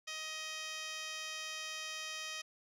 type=tone with band-pass filter; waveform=15% pulse; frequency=628 Hz; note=D#5; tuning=16 cents sharp; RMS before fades=-43 dBFS; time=0.07-2.42 s; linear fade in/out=10 ms; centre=4200 Hz; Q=2.7; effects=none